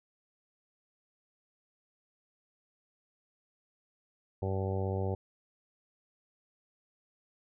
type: harmonic tone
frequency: 96 Hz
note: G2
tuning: 36 cents flat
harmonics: 1 / 2 / 3 / 4 / 5 / 6 / 7 / 8 / 9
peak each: -32 / -40 / -46 / -38 / -39 / -42 / -48 / -44 / -48 dBFS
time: 4.42-5.15 s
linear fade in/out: 5 ms
effects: none